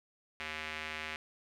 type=tone with band-pass filter; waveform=square; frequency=77.78 Hz; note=D#2; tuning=in tune; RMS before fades=-41 dBFS; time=0.4-1.16 s; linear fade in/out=0 ms; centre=2300 Hz; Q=2.1; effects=none